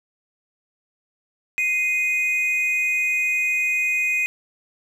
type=tone pair together; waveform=triangle; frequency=2093 / 2487 Hz; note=C7 / D#7; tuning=0 / -1 cents; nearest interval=minor third; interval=299 cents; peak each=-25 / -18 dBFS; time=1.58-4.26 s; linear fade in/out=0 ms; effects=none